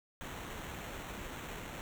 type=noise with sample-and-hold; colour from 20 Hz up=pink; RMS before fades=-44 dBFS; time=0.21-1.81 s; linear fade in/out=0 ms; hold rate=4900 Hz; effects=none